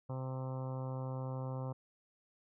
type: harmonic tone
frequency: 130.5 Hz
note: C3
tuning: 4 cents flat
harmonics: 1 / 2 / 3 / 4 / 5 / 6 / 7 / 8 / 9 / 10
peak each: -38 / -48 / -53 / -46 / -55 / -53 / -53 / -54 / -58 / -61 dBFS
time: 0.09-1.73 s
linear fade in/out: 10 ms
effects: none